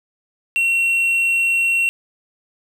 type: tone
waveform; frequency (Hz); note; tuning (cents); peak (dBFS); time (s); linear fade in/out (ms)
triangle; 2728; F7; -41; -13; 0.56-1.89; 0
effects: none